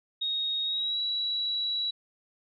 sine tone with pitch glide, 3745 to 3911 Hz, A#7 to B7, +7 to -18 cents, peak -27 dBFS, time 0.21-1.91 s, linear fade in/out 10 ms, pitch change +75 cents, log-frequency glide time 0.64-0.99 s, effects none

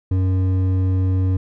sine tone with hard clipping, 93.4 Hz, F#2, 17 cents sharp, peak -17 dBFS, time 0.11-1.37 s, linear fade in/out 5 ms, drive 8 dB, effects none

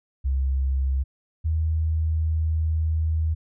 sine tone pair in turn, 66.9 / 79.56 Hz, C2 / D#2, +39 / +39 cents, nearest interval minor third, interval 300 cents, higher second, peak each -20 dBFS, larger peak neither, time 0.24-1.04 / 1.44-3.35 s, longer second, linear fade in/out 20 ms, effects none

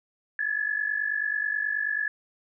sine tone pair together, 1684 / 1733.3 Hz, G#6 / A6, +24 / -26 cents, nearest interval unison, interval 50 cents, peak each -28 dBFS, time 0.39-2.08 s, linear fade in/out 2 ms, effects none

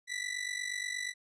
sawtooth ring-modulated tone, 1975.5 Hz, B6, in tune, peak -28 dBFS, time 0.07-1.14 s, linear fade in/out 50 ms, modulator 24.2 Hz, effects resampled to 22050 Hz

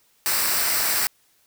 white noise with comb filter, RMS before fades -22 dBFS, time 0.26-1.07 s, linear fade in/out 0 ms, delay 0.3 ms, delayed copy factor -0.55, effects white hiss -62 dBFS RMS until 1.46 s

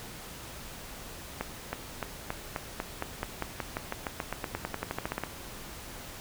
accelerating click train, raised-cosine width 0.5 ms, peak -16 dBFS, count 26, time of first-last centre 1.41-5.236 s, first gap 320 ms, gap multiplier 0.93, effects pink hiss -44 dBFS RMS until 6.2 s

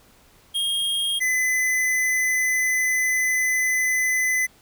square tone pair in turn, 3244 / 2018 Hz, G#7 / B6, -41 / +37 cents, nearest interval minor sixth, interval 822 cents, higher first, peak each -22 / -20 dBFS, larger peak second, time 0.54-1.2 / 1.2-4.47 s, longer second, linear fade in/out 20 ms, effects pink hiss -55 dBFS RMS until 4.61 s

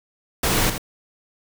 pink noise with echo, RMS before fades -20 dBFS, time 0.43-0.7 s, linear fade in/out 5 ms, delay 81 ms, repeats 1, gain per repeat -8 dB, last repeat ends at 0.781 s, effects none

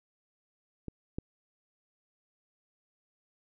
clicks, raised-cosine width 3 ms, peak -25 / -21 dBFS, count 2, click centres 0.883 / 1.185 s, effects none

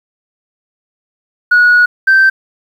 sine tone pair in turn, 1458 / 1557.4 Hz, F#6 / G6, -26 / -12 cents, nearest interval minor second, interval 114 cents, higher second, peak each -3 dBFS, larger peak neither, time 1.51-1.86 / 2.07-2.3 s, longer first, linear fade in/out 10 ms, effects tanh soft clip ceiling -2 dBFS + 7-bit

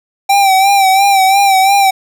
square tone with vibrato, 780 Hz, G5, 9 cents flat, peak -7 dBFS, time 0.29-1.91 s, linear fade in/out 10 ms, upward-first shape sine, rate 2.9 Hz, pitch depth 52 cents each way, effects none

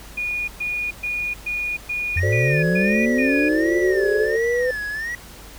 sine tone bursts, 2448 Hz, D#7, 29 cents flat, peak -22 dBFS, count 8, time 0.17-3.49 s, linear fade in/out 10 ms, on 310 ms, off 120 ms
sine linear sweep, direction up, 81.9 to 510 Hz, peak -18 dBFS, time 2.16-4.71 s, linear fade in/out 5 ms
triangle tone with vibrato, 1813 Hz, A#6, 49 cents flat, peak -23 dBFS, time 2.17-5.15 s, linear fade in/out 2 ms, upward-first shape sine, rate 1.4 Hz, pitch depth 140 cents each way
sine chord, D dominant seventh, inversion first, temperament equal, 370 / 440 / 523.3 / 587.3 Hz, F#4 / A4 / C5 / D5, 0 / 0 / 0 / 0 cents, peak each -27 dBFS, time 2.22-4.37 s, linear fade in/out 20 ms
effects added 50 Hz sine -42 dBFS peak until 5.58 s + pink hiss -42 dBFS RMS until 5.58 s

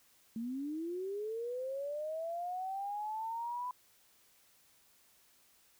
sine linear sweep, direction up, 220 to 1002 Hz, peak -36 dBFS, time 0.36-3.71 s, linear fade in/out 2 ms, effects white hiss -67 dBFS RMS until 5.79 s

